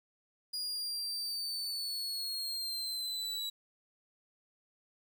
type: linear sweep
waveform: 40% pulse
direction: down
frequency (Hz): 4886 to 3898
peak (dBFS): -34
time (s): 0.53-3.5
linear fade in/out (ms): 10
effects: 11-bit